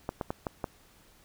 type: clicks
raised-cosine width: 1 ms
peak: -17 dBFS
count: 5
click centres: 0.091 / 0.212 / 0.305 / 0.468 / 0.642 s
effects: pink hiss -60 dBFS RMS until 1.24 s